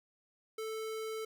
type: tone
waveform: square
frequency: 440 Hz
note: A4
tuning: in tune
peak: -38 dBFS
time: 0.58-1.25 s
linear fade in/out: 5 ms
effects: none